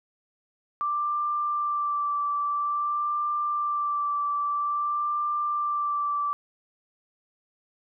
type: tone with vibrato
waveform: sine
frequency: 1174.7 Hz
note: D6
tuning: in tune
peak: -24 dBFS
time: 0.81-6.33 s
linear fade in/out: 0 ms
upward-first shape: sine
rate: 0.5 Hz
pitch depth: 17 cents each way
effects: none